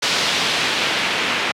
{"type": "noise with low-pass filter sweep", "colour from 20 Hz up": "white", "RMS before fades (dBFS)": -20, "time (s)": [0.02, 1.52], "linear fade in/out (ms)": 10, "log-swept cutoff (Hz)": [4200, 2600], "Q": 1.2, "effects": ["high-pass 150 Hz 12 dB/octave"]}